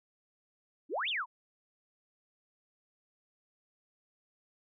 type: exponential two-way sweep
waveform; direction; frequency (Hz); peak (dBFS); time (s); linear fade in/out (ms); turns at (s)
sine; up then down; 255.4 to 3729 to 889; -31; 0.89-1.26; 50; 1.09
effects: none